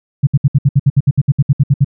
sine tone bursts, 138.6 Hz, C#3, in tune, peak -5 dBFS, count 16, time 0.23-1.846 s, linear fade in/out 10 ms, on 41 ms, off 64 ms, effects none

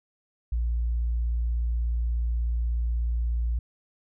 sine tone, 58.27 Hz, A#1, in tune, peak -22 dBFS, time 0.52-3.59 s, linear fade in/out 5 ms, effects tanh soft clip ceiling -20 dBFS

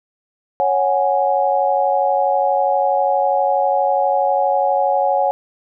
sine chord, C# suspended fourth, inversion none, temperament just, 554.4 / 739.2 / 831.5 Hz, C#5 / F#5 / G#5, 0 / -2 / +2 cents, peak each -18 dBFS, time 0.6-5.31 s, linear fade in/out 0 ms, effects none

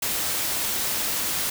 white noise, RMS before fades -26 dBFS, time 0.02-1.5 s, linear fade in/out 5 ms, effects none

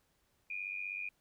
sine tone with amplitude modulation, 2435 Hz, D#7, 38 cents flat, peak -34 dBFS, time 0.5-1.09 s, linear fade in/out 5 ms, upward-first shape sine, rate 95.9 Hz, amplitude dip 80%, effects pink hiss -75 dBFS RMS until 1.2 s

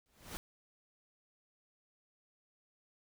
pink noise with exponential growth, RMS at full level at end -40 dBFS, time 0.06-0.37 s, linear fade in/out 0 ms, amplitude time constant 66 ms, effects none

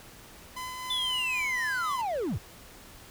sawtooth tone with tremolo, 1014 Hz, B5, 45 cents sharp, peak -31 dBFS, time 0.56-2.02 s, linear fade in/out 10 ms, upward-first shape sine, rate 3.9 Hz, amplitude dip 25%
triangle linear sweep, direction down, 3526 to 60.3 Hz, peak -26 dBFS, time 0.9-2.38 s, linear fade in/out 5 ms
effects pink hiss -50 dBFS RMS until 3.1 s

